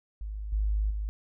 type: tone with level steps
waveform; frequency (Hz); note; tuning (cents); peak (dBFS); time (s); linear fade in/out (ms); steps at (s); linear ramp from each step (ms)
sine; 52; G#1; +3; -33 / -24 / -29; 0.21-1.09; 0; 0.52 / 0.9; 10
effects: none